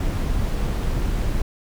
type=noise; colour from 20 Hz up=brown; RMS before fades=-22 dBFS; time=0-1.42 s; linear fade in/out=5 ms; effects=none